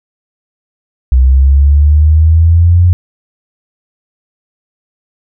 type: linear sweep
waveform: sine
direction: up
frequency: 62.9 to 89.7 Hz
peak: -3 dBFS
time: 1.12-2.93 s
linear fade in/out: 0 ms
effects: none